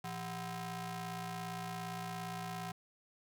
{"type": "ring-modulated tone", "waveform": "sawtooth", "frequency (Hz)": 286.2, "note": "D4", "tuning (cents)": -45, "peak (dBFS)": -33, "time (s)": [0.04, 2.72], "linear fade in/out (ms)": 5, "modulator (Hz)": 458, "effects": []}